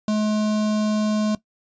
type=tone with notch filter; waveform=square; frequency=213.1 Hz; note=G#3; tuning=45 cents sharp; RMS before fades=-21 dBFS; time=0.08-1.35 s; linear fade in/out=2 ms; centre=2000 Hz; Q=1.2; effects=noise-tail reverb RT60 0.1 s tail -17 dB re dry + resampled to 16000 Hz